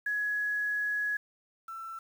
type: tone pair in turn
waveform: sine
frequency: 1679 / 1338 Hz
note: G#6 / E6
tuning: +18 / +25 cents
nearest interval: major third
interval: 393 cents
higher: first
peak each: -28 / -38 dBFS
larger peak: first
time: 0.06-1.17 / 1.68-1.99 s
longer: first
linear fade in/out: 5 ms
effects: 9-bit